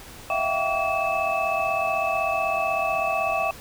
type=tone cluster; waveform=sine; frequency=647 / 683 / 772 / 1142 / 2614 Hz; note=E5 / F5 / G5 / D6 / E7; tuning=-32 / -39 / -27 / -49 / -15 cents; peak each=-28 dBFS; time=0.3-3.51 s; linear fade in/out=2 ms; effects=pink hiss -43 dBFS RMS until 3.6 s